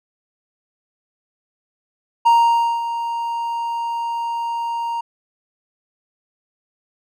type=tone with ADSR envelope; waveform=triangle; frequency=932.3 Hz; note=A#5; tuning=in tune; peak=-7 dBFS; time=2.25-5.01 s; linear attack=17 ms; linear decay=540 ms; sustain=-12 dB; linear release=7 ms; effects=none